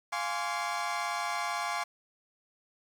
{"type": "chord", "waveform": "30% pulse", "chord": "D half-diminished seventh", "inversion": "first", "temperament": "equal with one note detuned", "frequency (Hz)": [698.5, 830.6, 1046.5, 1144.5], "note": ["F5", "Ab5", "C6", "D6"], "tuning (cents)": [0, 0, 0, -45], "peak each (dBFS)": -34, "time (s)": [0.12, 1.84], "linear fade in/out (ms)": 10, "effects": ["low-pass 8000 Hz 12 dB/octave", "9-bit"]}